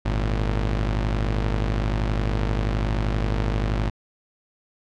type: tone pair together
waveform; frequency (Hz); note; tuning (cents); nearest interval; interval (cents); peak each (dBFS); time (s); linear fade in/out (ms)
sawtooth; 50.56 / 113.5; G#1 / A#2; -46 / -46; octave + major second; 1400; -18 / -24; 0.05-3.9; 10
effects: low-pass 4000 Hz 12 dB/octave